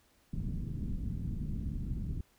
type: low-pass noise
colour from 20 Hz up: pink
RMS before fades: -36 dBFS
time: 0.33-2.21 s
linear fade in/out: 5 ms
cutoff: 230 Hz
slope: 24 dB/octave
effects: pink hiss -68 dBFS RMS until 2.38 s